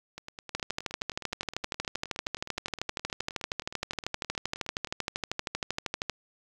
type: two click trains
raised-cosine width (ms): 0.2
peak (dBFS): -23 / -13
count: 46 / 72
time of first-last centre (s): 0.18-4.872 / 0.55-6.097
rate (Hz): 9.59 / 12.8
effects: 8-bit